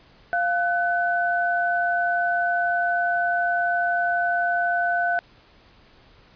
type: tone pair together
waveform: sine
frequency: 698.5 / 1502 Hz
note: F5 / F#6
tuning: 0 / +26 cents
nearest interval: octave + minor second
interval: 1326 cents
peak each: -22 / -23 dBFS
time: 0.33-5.19 s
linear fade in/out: 0 ms
effects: pink hiss -54 dBFS RMS until 6.35 s + resampled to 11025 Hz